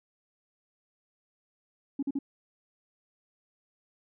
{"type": "tone bursts", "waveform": "sine", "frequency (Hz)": 277, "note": "C#4", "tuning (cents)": -1, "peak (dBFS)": -26, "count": 3, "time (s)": [1.99, 2.189], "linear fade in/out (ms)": 5, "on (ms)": 37, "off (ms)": 44, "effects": ["tanh soft clip ceiling -23 dBFS"]}